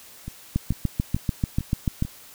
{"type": "two click trains", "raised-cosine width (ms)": 5, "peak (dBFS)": [-9, -20], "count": [11, 5], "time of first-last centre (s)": [[0.56, 2.024], [0.28, 2.05]], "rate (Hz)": [6.83, 2.26], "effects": ["white hiss -47 dBFS RMS until 2.34 s"]}